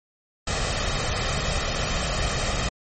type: noise with comb filter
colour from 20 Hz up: pink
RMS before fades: -25 dBFS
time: 0.47-2.69 s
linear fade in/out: 5 ms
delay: 1.6 ms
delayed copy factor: +0.55
effects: MP3 32 kbps